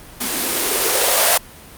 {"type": "noise with band-pass filter sweep", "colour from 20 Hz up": "violet", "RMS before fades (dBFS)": -17, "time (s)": [0.2, 1.38], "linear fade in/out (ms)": 10, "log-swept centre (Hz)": [230, 670], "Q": 3.1, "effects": ["pink hiss -40 dBFS RMS until 1.77 s", "Opus 32 kbps"]}